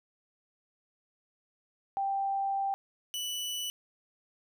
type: tone pair in turn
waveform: sine / sawtooth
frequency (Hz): 786 / 2968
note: G5 / F#7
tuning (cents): +4 / +5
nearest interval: octave + major seventh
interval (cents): 2301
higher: second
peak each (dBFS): -28 / -30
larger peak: first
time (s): 1.97-2.74 / 3.14-3.7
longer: first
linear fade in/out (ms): 0
effects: none